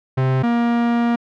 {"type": "tone pair in turn", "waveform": "45% pulse", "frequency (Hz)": [131, 236.1], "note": ["C3", "A#3"], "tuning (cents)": [2, 22], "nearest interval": "minor seventh", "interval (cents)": 1020, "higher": "second", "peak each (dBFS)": -15, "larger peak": "neither", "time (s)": [[0.17, 0.43], [0.43, 1.16]], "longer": "second", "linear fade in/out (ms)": 10, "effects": ["low-pass 2000 Hz 12 dB/octave"]}